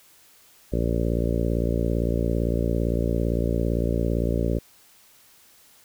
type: harmonic tone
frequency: 57.7 Hz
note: A#1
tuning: 17 cents flat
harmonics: 1 / 2 / 3 / 4 / 5 / 6 / 7 / 8 / 9 / 10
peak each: -25 / -28 / -30 / -31 / -32 / -33 / -33 / -34 / -35 / -35 dBFS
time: 0.72-4.59 s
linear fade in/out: 10 ms
effects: white hiss -55 dBFS RMS until 5.84 s